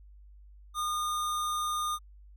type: tone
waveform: square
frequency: 1219 Hz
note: D#6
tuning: 36 cents flat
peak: -30 dBFS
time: 0.74-1.99 s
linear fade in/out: 50 ms
effects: added 50 Hz sine -50 dBFS peak until 2.36 s